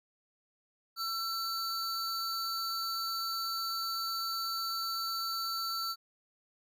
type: tone pair together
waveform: square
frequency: 1346 / 4527 Hz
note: E6 / C#8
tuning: +36 / +36 cents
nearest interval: octave + major sixth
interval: 2100 cents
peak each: -37 / -36 dBFS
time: 0.96-5.96 s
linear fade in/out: 50 ms
effects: none